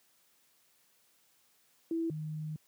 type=tone pair in turn; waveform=sine; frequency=329.6 / 154.48 Hz; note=E4 / D#3; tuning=0 / -12 cents; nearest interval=octave + minor second; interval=1312 cents; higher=first; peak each=-30 / -35 dBFS; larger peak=first; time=1.91-2.1 / 2.1-2.56 s; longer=second; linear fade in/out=2 ms; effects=white hiss -69 dBFS RMS until 2.67 s + high-pass 100 Hz 12 dB/octave